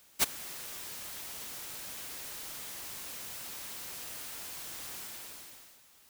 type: noise with ADSR envelope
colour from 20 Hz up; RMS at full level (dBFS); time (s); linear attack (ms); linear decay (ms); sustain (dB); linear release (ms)
white; -22; 0.19-5.84; 41; 16; -21; 850
effects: white hiss -61 dBFS RMS until 6.09 s